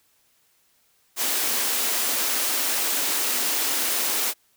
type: high-pass noise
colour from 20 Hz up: white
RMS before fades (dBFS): -24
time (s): 1.16-4.34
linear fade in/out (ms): 50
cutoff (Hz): 220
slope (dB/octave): 96
effects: white hiss -64 dBFS RMS until 4.56 s